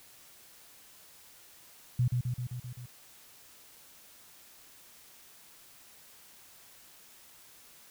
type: tone with echo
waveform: sine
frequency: 123.47 Hz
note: B2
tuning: in tune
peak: -23 dBFS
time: 1.99-2.08 s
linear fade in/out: 5 ms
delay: 130 ms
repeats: 6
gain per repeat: -3 dB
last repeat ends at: 2.86 s
effects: white hiss -56 dBFS RMS until 7.9 s